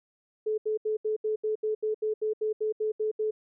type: tone bursts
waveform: sine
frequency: 431.4 Hz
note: A4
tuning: 34 cents flat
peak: -25 dBFS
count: 15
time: 0.46-3.31 s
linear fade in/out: 10 ms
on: 120 ms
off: 75 ms
effects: none